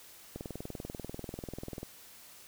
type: click train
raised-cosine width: 2 ms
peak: -26 dBFS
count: 31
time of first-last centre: 0.36-1.831 s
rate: 20.4 Hz
effects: white hiss -54 dBFS RMS until 2.47 s